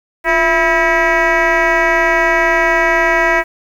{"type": "tone with frequency modulation", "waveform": "sine", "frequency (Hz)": 1300, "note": "E6", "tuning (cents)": -24, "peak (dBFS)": -8, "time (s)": [0.24, 3.44], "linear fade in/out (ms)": 50, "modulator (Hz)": 317, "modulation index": 2.9, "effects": ["tanh soft clip ceiling -7 dBFS", "7-bit"]}